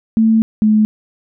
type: tone pair in turn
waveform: sine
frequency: 222.5 / 214.7 Hz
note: A3 / A3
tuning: +20 / -42 cents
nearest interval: minor second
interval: 62 cents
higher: first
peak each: -8 dBFS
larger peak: neither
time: 0.17-0.42 / 0.62-0.85 s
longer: first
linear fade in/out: 0 ms
effects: none